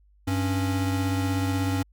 square tone pair together, 97 / 274.7 Hz, G2 / C#4, -18 / -16 cents, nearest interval octave + tritone, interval 1802 cents, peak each -26 / -28 dBFS, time 0.27-1.83 s, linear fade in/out 10 ms, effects added 50 Hz sine -56 dBFS peak until 1.92 s

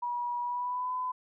sine tone with pitch glide, 966 to 1008.2 Hz, B5 to B5, -39 to +35 cents, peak -30 dBFS, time 0.02-1.12 s, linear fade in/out 10 ms, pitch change +74 cents, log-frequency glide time 0.41-0.93 s, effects none

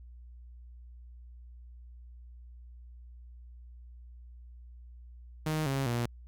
sawtooth tone with pitch steps, 155.56 / 136.21 / 119.26 Hz, D#3 / C#3 / A#2, 0 / -30 / +40 cents, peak -25 dBFS, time 5.46-6.06 s, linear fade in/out 5 ms, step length 200 ms, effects added 60 Hz sine -47 dBFS peak until 6.27 s + Opus 48 kbps

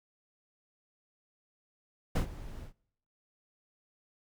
brown noise with ADSR envelope, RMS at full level -24 dBFS, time 2.15-2.73 s, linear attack 10 ms, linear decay 100 ms, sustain -19 dB, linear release 100 ms, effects noise-tail reverb RT60 0.7 s tail -24 dB re dry

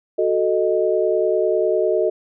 sine chord, D# diminished, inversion first, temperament equal, 370 / 440 / 622.3 Hz, F#4 / A4 / D#5, 0 / 0 / 0 cents, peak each -20 dBFS, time 0.18-2.1 s, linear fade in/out 10 ms, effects none

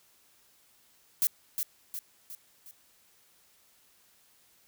violet noise with echo, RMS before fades -25 dBFS, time 1.22-1.27 s, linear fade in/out 0 ms, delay 360 ms, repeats 4, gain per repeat -6 dB, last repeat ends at 2.71 s, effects white hiss -64 dBFS RMS until 4.67 s

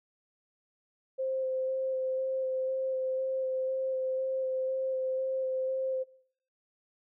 sine tone with vibrato, 523.3 Hz, C5, in tune, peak -29 dBFS, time 1.18-6.04 s, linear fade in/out 20 ms, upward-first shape square, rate 2 Hz, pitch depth 9 cents each way, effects noise-tail reverb RT60 0.6 s tail -20 dB re dry

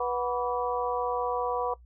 harmonic tone with a mistuned harmonic, 245.2 Hz, B3, 12 cents flat, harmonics 2 / 3 / 4 / 5, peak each -30 / -32 / -33 / -34 dBFS, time 0-1.74 s, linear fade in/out 5 ms, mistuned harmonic 5, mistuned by -110 cents, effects noise-tail reverb RT60 0.1 s tail -19 dB re dry + added 60 Hz sine -50 dBFS peak until 1.85 s

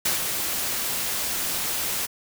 white noise with ADSR envelope, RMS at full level -22 dBFS, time 0.05-2.07 s, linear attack 7 ms, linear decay 130 ms, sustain -5 dB, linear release 23 ms, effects none

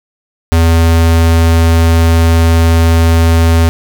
square tone, 82.7 Hz, E2, 6 cents sharp, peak -6 dBFS, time 0.52-3.69 s, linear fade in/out 0 ms, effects none

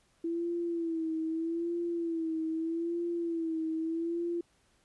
sine tone with vibrato, 331.4 Hz, E4, 9 cents sharp, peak -30 dBFS, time 0.24-4.41 s, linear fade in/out 5 ms, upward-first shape sine, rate 0.8 Hz, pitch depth 62 cents each way, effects pink hiss -69 dBFS RMS until 4.84 s + resampled to 24000 Hz

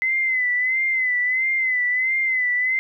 sine tone with vibrato, 2036 Hz, C7, 48 cents flat, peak -18 dBFS, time 0.02-2.79 s, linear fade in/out 0 ms, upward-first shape sine, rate 1.5 Hz, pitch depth 60 cents each way, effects 10-bit

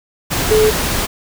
sine tone in noise, 431.4 Hz, A4, 34 cents flat, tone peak -9 dBFS, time 0.5-0.71 s, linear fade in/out 20 ms, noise pink, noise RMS -18 dBFS, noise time 0.3-1.07 s, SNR +6 dB, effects none

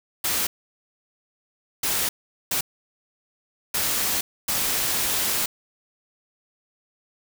white noise bursts at uneven times, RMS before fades -24 dBFS, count 5, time 0.24-0.47 / 1.83-2.09 / 2.51-2.61 / 3.74-4.21 / 4.48-5.46 s, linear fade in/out 5 ms, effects none

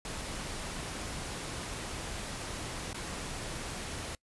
pink noise with dropouts, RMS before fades -39 dBFS, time 0.05-4.15 s, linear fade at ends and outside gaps 1 ms, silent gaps 2.931-2.944 s, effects noise-tail reverb RT60 0.1 s tail -24 dB re dry + resampled to 24000 Hz

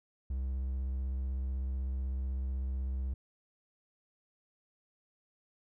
triangle tone with vibrato, 65.41 Hz, C2, in tune, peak -30 dBFS, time 0.3-3.14 s, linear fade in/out 5 ms, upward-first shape square, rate 16 Hz, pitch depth 22 cents each way, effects none

